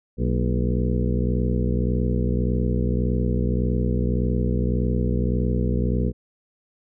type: harmonic tone with a mistuned harmonic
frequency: 61.74 Hz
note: B1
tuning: in tune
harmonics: 1 / 2 / 3 / 4 / 5 / 6 / 7 / 8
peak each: -23 / -25 / -27 / -28 / -34 / -34 / -32 / -34 dBFS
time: 0.17-6.13 s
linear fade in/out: 50 ms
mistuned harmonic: 4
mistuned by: -98 cents
effects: none